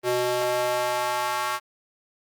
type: tone with high-pass filter sweep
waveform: square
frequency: 123.47 Hz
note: B2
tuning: in tune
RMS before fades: -25 dBFS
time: 0.03-1.6 s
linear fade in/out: 50 ms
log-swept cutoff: 420 to 1100 Hz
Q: 2.2
effects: Opus 24 kbps